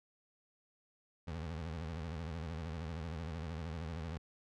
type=tone with vibrato; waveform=25% pulse; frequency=81.3 Hz; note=E2; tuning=23 cents flat; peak=-36 dBFS; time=1.27-4.18 s; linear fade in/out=10 ms; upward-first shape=sine; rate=13 Hz; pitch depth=130 cents each way; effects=low-pass 5000 Hz 12 dB/octave